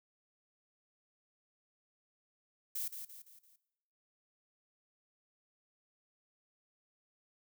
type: noise with echo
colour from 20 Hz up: violet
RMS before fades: -38 dBFS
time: 2.75-2.88 s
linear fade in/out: 5 ms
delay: 170 ms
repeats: 4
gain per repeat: -7 dB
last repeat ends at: 3.56 s
effects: noise-tail reverb RT60 0.9 s tail -18 dB re dry